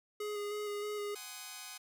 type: tone with vibrato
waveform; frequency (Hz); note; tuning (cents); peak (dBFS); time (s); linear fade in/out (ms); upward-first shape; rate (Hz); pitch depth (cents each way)
square; 415.3; G#4; 0; -37; 0.2-1.15; 5; square; 3.2; 15
type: chord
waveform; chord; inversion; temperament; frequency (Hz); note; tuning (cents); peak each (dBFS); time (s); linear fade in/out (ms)
5% pulse; Ab dominant seventh; third; just; 747.5 / 830.6 / 1038.3 / 1245.9; Gb5 / Ab5 / C6 / Eb6; +17 / 0 / -14 / +2; -39 / -41 / -40 / -39; 1.15-1.78; 10
effects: none